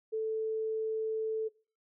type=tone; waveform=sine; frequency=440 Hz; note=A4; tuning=in tune; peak=-30 dBFS; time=0.12-1.49 s; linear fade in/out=20 ms; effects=noise-tail reverb RT60 0.4 s tail -22 dB re dry